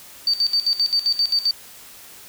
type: tone with tremolo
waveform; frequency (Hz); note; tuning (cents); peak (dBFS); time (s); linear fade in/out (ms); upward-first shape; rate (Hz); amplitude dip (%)
sine; 4600; D8; -37; -15; 0.27-1.51; 2; square; 7.6; 80
effects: white hiss -43 dBFS RMS until 2.28 s